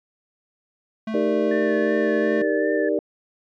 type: tone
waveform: square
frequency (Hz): 220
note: A3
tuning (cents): 0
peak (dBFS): -26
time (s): 1.07-2.42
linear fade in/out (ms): 5
type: chord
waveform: sine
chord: Eb major seventh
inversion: none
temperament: equal with one note detuned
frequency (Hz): 311.1 / 395.9 / 466.2 / 587.3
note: Eb4 / G4 / Bb4 / D5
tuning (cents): 0 / +17 / 0 / 0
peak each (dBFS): -24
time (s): 1.14-2.99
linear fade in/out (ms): 2
type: tone with vibrato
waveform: sine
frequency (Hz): 1760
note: A6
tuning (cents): 0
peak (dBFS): -28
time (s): 1.51-2.89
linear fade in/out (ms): 5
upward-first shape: sine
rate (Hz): 2.7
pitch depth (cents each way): 28
effects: low-pass 3000 Hz 12 dB/octave + MP3 96 kbps